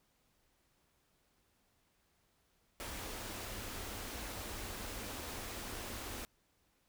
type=band-stop noise; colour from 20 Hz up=pink; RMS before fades=-44 dBFS; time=2.8-6.25 s; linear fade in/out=0 ms; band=120 to 180 Hz; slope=96 dB/octave; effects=pink hiss -75 dBFS RMS until 6.88 s